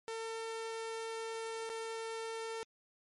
sawtooth tone with dropouts, 450.8 Hz, A4, 42 cents sharp, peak -35 dBFS, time 0.08-2.63 s, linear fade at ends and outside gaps 0 ms, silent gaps 1.692-1.699 s, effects MP3 48 kbps

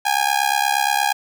sawtooth tone with amplitude modulation, 818 Hz, G#5, 26 cents flat, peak -9 dBFS, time 0.05-1.13 s, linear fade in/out 10 ms, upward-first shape sine, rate 68.5 Hz, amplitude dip 90%, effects none

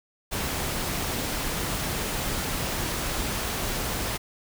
pink noise, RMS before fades -29 dBFS, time 0.31-4.18 s, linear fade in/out 20 ms, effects none

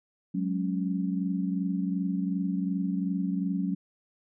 sine chord, F# suspended second, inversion none, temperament equal, 185 / 207.7 / 277.2 Hz, F#3 / G#3 / C#4, 0 / 0 / 0 cents, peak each -28 / -34 / -32 dBFS, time 0.34-3.75 s, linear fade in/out 10 ms, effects none

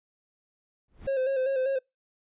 brown noise with exponential growth, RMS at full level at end -35 dBFS, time 0.88-1.07 s, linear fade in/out 2 ms, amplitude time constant 40 ms
triangle tone with vibrato, 530 Hz, C5, 22 cents sharp, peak -22 dBFS, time 1.07-1.79 s, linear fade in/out 10 ms, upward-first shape square, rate 5.1 Hz, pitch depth 44 cents each way
effects noise-tail reverb RT60 0.2 s tail -26 dB re dry + resampled to 8000 Hz

